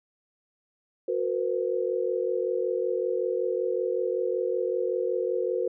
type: tone cluster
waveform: sine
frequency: 366.3 / 462.7 / 508 Hz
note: F#4 / A#4 / B4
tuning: -17 / -13 / +49 cents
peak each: -29 dBFS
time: 1.08-5.68 s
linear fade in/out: 5 ms
effects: none